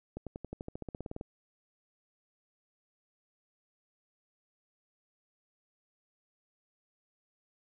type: accelerating click train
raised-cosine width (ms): 2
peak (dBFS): -26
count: 16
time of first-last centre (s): 0.17-1.211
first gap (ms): 97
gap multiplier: 0.95
effects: none